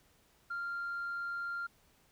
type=tone; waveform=sine; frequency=1392 Hz; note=F6; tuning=6 cents flat; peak=-34 dBFS; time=0.5-1.67 s; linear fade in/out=10 ms; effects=tanh soft clip ceiling -33 dBFS + pink hiss -68 dBFS RMS until 2.11 s